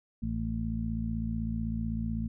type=harmonic tone; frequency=55.9 Hz; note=A1; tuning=28 cents sharp; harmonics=1 / 2 / 3 / 4; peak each=-35 / -36 / -39 / -33 dBFS; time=0.22-2.28 s; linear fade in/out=10 ms; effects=none